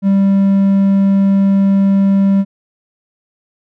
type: tone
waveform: triangle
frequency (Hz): 196.2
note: G3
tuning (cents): +2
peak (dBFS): -6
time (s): 0.02-2.45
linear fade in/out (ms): 50
effects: none